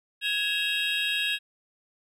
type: tone cluster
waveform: triangle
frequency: 1666 / 2594 / 2761 / 3262 / 3784 Hz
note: G#6 / E7 / F7 / G#7 / A#7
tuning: +5 / -28 / -20 / -32 / +25 cents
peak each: -30 dBFS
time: 0.21-1.39 s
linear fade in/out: 50 ms
effects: none